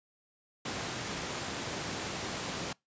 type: high-pass noise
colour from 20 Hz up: pink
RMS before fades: -37 dBFS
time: 0.65-2.73 s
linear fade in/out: 5 ms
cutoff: 120 Hz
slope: 12 dB/octave
effects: noise-tail reverb RT60 0.2 s tail -25 dB re dry + resampled to 16000 Hz